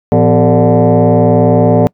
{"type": "tone with frequency modulation", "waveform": "sine", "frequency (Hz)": 169.5, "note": "E3", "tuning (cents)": 49, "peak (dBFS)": -4, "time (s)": [0.12, 1.87], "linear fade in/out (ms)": 0, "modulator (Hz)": 140, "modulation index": 3.8, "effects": ["noise-tail reverb RT60 0.1 s tail -25 dB re dry", "tanh soft clip ceiling 0 dBFS"]}